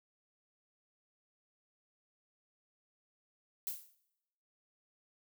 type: noise with exponential decay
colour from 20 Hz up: violet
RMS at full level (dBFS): -35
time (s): 3.67-3.95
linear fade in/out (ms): 0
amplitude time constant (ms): 59
effects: noise-tail reverb RT60 0.9 s tail -20 dB re dry